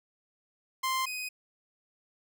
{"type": "tone pair in turn", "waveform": "sawtooth", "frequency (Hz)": [1046.5, 2503], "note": ["C6", "D#7"], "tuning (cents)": [0, 10], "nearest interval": "octave + minor third", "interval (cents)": 1510, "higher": "second", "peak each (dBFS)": [-24, -31], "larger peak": "first", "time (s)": [[0.83, 1.06], [1.06, 1.29]], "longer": "neither", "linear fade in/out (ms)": 10, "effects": []}